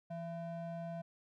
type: ring-modulated tone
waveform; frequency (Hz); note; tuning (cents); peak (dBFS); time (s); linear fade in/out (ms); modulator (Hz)
triangle; 420; G#4; +19; -35; 0.1-1.02; 10; 253
effects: none